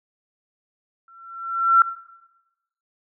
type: tone with exponential growth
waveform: sine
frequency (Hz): 1354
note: E6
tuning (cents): +46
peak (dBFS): -8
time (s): 1.08-1.82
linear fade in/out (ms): 2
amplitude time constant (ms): 160
effects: noise-tail reverb RT60 1.0 s tail -17 dB re dry